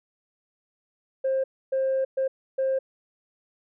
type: tone bursts at uneven times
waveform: sine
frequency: 531 Hz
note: C5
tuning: 25 cents sharp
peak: -20 dBFS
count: 4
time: 1.24-1.44 / 1.72-2.05 / 2.17-2.28 / 2.58-2.79 s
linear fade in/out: 10 ms
effects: tanh soft clip ceiling -19 dBFS